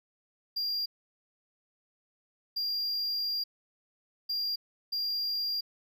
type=tone bursts at uneven times; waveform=triangle; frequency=4784 Hz; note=D8; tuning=31 cents sharp; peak=-28 dBFS; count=4; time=0.56-0.86 / 2.56-3.44 / 4.29-4.56 / 4.92-5.61 s; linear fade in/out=10 ms; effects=none